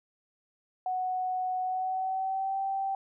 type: tone with pitch glide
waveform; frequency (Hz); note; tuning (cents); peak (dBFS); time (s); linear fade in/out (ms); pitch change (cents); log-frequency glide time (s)
sine; 740 to 778.1; F#5 to G5; 0 to -13; -28; 0.86-2.95; 2; +87; 1.62-2.59
effects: none